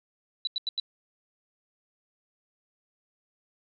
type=tone bursts; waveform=sine; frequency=3952 Hz; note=B7; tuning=in tune; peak=-26 dBFS; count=4; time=0.45-0.799 s; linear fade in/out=2 ms; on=22 ms; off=87 ms; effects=none